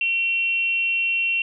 sine tone with frequency modulation, 2730 Hz, F7, 40 cents flat, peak -19 dBFS, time 0.01-1.42 s, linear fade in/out 2 ms, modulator 375 Hz, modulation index 0.26, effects none

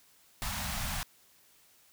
pink band-stop noise, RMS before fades -35 dBFS, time 0.42-1.03 s, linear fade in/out 0 ms, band 230 to 650 Hz, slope 48 dB/octave, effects white hiss -63 dBFS RMS until 1.92 s

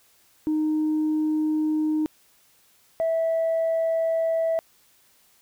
sine tone pair in turn, 308.9 / 654.5 Hz, D#4 / E5, -12 / -13 cents, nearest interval octave + minor second, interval 1299 cents, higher second, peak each -19 dBFS, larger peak neither, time 0.47-2.06 / 3-4.59 s, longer neither, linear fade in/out 0 ms, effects tanh soft clip ceiling -18 dBFS + white hiss -60 dBFS RMS until 5.41 s

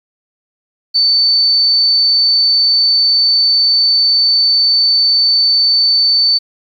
sine tone, 4529 Hz, C#8, 36 cents sharp, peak -8 dBFS, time 0.94-6.39 s, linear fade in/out 20 ms, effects 8-bit

